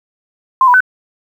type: tone with pitch steps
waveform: sine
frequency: 1048 / 986 / 1509 Hz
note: C6 / B5 / F#6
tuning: +2 / -3 / +34 cents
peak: -5 dBFS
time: 0.61-0.805 s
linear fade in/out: 2 ms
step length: 65 ms
effects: 7-bit